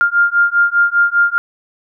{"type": "beating tone pair", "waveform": "sine", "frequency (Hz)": [1400, 1405], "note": ["F6", "F6"], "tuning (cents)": [4, 10], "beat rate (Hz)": 5, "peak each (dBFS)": -13, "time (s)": [0.01, 1.38], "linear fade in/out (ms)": 0, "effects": []}